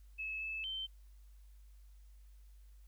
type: tone with pitch steps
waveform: sine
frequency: 2594 / 2615 / 3103 Hz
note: E7 / E7 / G7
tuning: -28 / -15 / -18 cents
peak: -38 dBFS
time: 0.18-0.87 s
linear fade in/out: 20 ms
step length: 230 ms
effects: added 50 Hz sine -55 dBFS peak until 2.87 s + white hiss -75 dBFS RMS until 2.87 s